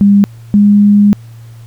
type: tone pair in turn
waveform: sine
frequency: 201.3 / 204.9 Hz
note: G3 / G#3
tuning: +46 / -23 cents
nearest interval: unison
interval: 31 cents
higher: second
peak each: -3 dBFS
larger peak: neither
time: 0.01-0.24 / 0.54-1.13 s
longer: second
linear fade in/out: 0 ms
effects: added 115 Hz sine -30 dBFS peak until 1.66 s + pink hiss -47 dBFS RMS until 1.66 s